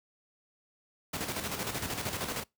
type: noise with tremolo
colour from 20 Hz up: pink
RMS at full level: -33 dBFS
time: 1.13-2.44 s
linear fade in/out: 10 ms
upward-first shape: square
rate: 13 Hz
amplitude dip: 50%
effects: noise-tail reverb RT60 0.2 s tail -24 dB re dry + high-pass 80 Hz 12 dB/octave

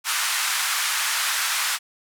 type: band-pass noise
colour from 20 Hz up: pink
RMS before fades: -24 dBFS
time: 0.04-1.79 s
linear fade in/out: 50 ms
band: 1100 to 13000 Hz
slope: 24 dB/octave
effects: none

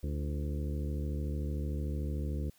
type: harmonic tone with a mistuned harmonic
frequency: 73.42 Hz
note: D2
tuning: in tune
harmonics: 1 / 2 / 3 / 4 / 5 / 6 / 7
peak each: -33 / -39 / -43 / -45 / -47 / -49 / -50 dBFS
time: 0.03-2.5 s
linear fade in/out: 5 ms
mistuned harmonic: 5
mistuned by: -65 cents
effects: white hiss -66 dBFS RMS until 2.58 s

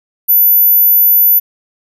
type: tone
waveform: sine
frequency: 14000 Hz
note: A9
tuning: 10 cents flat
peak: -5 dBFS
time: 0.28-1.4 s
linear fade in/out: 20 ms
effects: none

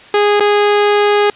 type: tone with dropouts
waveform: sawtooth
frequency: 412.7 Hz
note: G#4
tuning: 11 cents flat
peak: -5 dBFS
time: 0.14-1.3 s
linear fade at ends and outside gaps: 2 ms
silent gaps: 0.398-0.405 s
effects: white hiss -39 dBFS RMS until 1.35 s + resampled to 8000 Hz

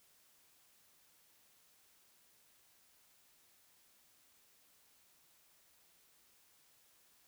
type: silence
effects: white hiss -69 dBFS RMS until 7.27 s

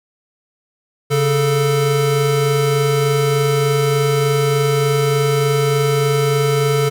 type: tone pair together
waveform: square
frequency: 138.88 / 440 Hz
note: C#3 / A4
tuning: +4 / 0 cents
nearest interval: octave + minor sixth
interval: 1996 cents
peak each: -17 dBFS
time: 1.1-6.9 s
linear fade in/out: 20 ms
effects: none

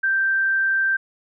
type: tone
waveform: sine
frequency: 1568 Hz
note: G6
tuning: in tune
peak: -17 dBFS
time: 0.03-0.97 s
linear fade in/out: 10 ms
effects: none

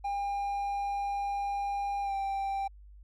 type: tone with pitch glide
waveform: triangle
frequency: 803 to 786 Hz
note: G5 to G5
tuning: +41 to +4 cents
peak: -28 dBFS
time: 0.04-2.68 s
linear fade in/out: 10 ms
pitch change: -37 cents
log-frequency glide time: 2.02-2.14 s
effects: added 50 Hz sine -49 dBFS peak until 3.03 s

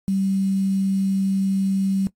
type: tone with quantisation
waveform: sine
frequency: 193.7 Hz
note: G3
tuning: 20 cents flat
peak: -18 dBFS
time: 0.08-2.07 s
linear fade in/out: 0 ms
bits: 7
effects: noise-tail reverb RT60 0.1 s tail -19 dB re dry + AAC 48 kbps

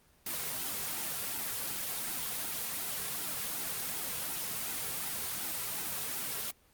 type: noise with flanger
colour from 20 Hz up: white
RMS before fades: -36 dBFS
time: 0.26-6.51 s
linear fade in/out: 5 ms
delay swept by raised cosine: 1.7 to 3.4 ms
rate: 2.7 Hz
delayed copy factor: -0.75
effects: pink hiss -65 dBFS RMS until 6.73 s + Opus 24 kbps

